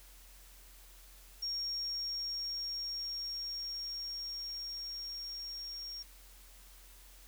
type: tone with level ramp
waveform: sine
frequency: 5560 Hz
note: F8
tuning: 9 cents flat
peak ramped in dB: -34 to -41 dBFS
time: 1.42-6.03 s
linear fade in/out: 10 ms
effects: added 44 Hz sine -56 dBFS peak until 7.27 s + white hiss -59 dBFS RMS until 7.27 s